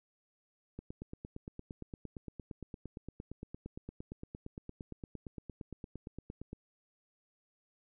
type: click train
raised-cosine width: 3 ms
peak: -30 dBFS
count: 51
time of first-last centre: 0.79-6.531 s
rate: 8.71 Hz
effects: none